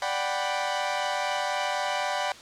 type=chord; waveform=sawtooth; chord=G major seventh; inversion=second; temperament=equal; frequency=587.3 / 740 / 784 / 987.8 Hz; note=D5 / F#5 / G5 / B5; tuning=0 / 0 / 0 / 0 cents; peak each=-28 dBFS; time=0.02-2.32 s; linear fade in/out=2 ms; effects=white hiss -46 dBFS RMS until 2.41 s + low-pass 6000 Hz 12 dB/octave